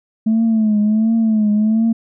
sine tone with vibrato, 218 Hz, A3, 16 cents flat, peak -10 dBFS, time 0.26-1.93 s, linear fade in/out 10 ms, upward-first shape triangle, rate 1.4 Hz, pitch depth 85 cents each way, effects tanh soft clip ceiling -9 dBFS

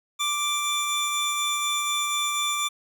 25% pulse tone pair together, 1174.7 / 3520 Hz, D6 / A7, 0 / 0 cents, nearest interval octave + perfect fifth, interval 1900 cents, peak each -23 dBFS, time 0.19-2.69 s, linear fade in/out 20 ms, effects none

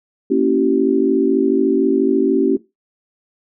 sine chord, A# diminished seventh, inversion none, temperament equal with one note detuned, 233.1 / 277.2 / 329.6 / 383.7 Hz, A#3 / C#4 / E4 / G4, 0 / 0 / 0 / -37 cents, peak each -20 / -16 / -20 / -16 dBFS, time 0.3-2.57 s, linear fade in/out 10 ms, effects noise-tail reverb RT60 0.2 s tail -17 dB re dry

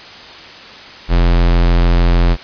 square tone, 43.2 Hz, F1, 18 cents flat, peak -9 dBFS, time 1.08-2.37 s, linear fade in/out 50 ms, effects white hiss -34 dBFS RMS until 2.43 s + resampled to 11025 Hz

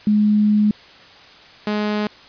sine / sawtooth tone pair in turn, 210 / 210 Hz, G#3 / G#3, +19 / +19 cents, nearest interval unison, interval 0 cents, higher neither, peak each -12 / -15 dBFS, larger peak first, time 0.07-0.71 / 1.67-2.07 s, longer first, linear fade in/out 2 ms, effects white hiss -44 dBFS RMS until 2.28 s + resampled to 11025 Hz

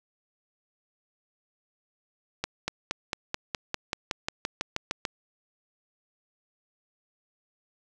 accelerating click train, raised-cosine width 0.2 ms, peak -11 dBFS, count 15, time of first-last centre 2.44-5.052 s, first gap 240 ms, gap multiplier 0.96, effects none

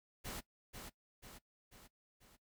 pink noise with echo, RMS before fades -45 dBFS, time 0.24-0.41 s, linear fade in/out 20 ms, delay 490 ms, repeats 4, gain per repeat -5 dB, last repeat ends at 2.37 s, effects noise-tail reverb RT60 0.1 s tail -18 dB re dry

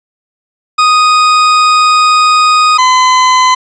40% pulse tone pair in turn, 1244.5 / 1017.8 Hz, D#6 / C6, 0 / -48 cents, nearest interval minor third, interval 348 cents, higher first, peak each -4 dBFS, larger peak neither, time 0.78-2.78 / 2.78-3.55 s, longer first, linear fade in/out 10 ms, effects resampled to 16000 Hz + 7-bit

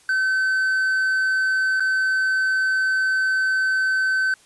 triangle tone with dropouts, 1532 Hz, G6, 40 cents flat, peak -16 dBFS, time 0.09-4.34 s, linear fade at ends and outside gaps 2 ms, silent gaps 1.798-1.804 s, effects white hiss -54 dBFS RMS until 4.45 s + resampled to 24000 Hz

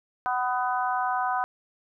harmonic tone, 250 Hz, B3, 21 cents sharp, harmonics 3 / 4 / 5 / 6, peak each -27 / -29 / -31 / -33 dBFS, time 0.26-1.44 s, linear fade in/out 0 ms, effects none

